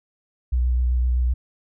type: tone with vibrato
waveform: sine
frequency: 61.74 Hz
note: B1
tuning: in tune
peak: -17 dBFS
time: 0.52-1.34 s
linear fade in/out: 10 ms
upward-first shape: sine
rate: 7.8 Hz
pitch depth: 21 cents each way
effects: none